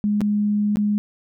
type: tone with dropouts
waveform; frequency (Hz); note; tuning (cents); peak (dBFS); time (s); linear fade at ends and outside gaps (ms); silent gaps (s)
sine; 207.7; G#3; 0; -17; 0.04-0.98; 0; 0.207-0.215 / 0.758-0.77
effects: none